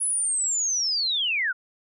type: linear sweep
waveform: sine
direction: down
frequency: 10420 to 1380 Hz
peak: -22 dBFS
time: 0-1.53 s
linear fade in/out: 20 ms
effects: none